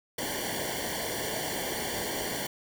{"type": "noise with comb filter", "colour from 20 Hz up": "pink", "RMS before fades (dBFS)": -33, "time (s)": [0.18, 2.47], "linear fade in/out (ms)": 5, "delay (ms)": 0.78, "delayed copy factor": -1, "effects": []}